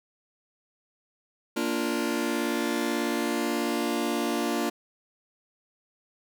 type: chord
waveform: sawtooth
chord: Bb major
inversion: none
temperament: just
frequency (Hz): 233.1 / 291.4 / 349.6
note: Bb3 / D4 / F4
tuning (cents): 0 / -13 / +2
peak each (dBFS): -26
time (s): 1.56-4.7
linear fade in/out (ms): 10
effects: none